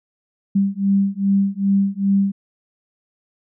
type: beating tone pair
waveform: sine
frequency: 196 / 198.5 Hz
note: G3 / G3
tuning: 0 / +22 cents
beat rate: 2.5 Hz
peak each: -18 dBFS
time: 0.55-2.32 s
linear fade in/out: 10 ms
effects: none